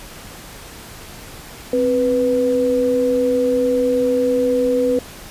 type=tone pair together; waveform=sine; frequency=261.6 / 493.8 Hz; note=C4 / B4; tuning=0 / 0 cents; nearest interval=major seventh; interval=1100 cents; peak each=-20 / -15 dBFS; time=1.73-4.99 s; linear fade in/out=2 ms; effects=pink hiss -37 dBFS RMS until 5.3 s + resampled to 32000 Hz